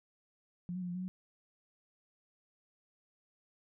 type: tone with pitch steps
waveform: sine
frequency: 176.7 / 184.3 / 178.6 / 175.4 / 183 / 185 Hz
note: F3 / F#3 / F3 / F3 / F#3 / F#3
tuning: +21 / -7 / +39 / +8 / -19 / 0 cents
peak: -36 dBFS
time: 0.69-1.08 s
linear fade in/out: 0 ms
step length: 65 ms
effects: none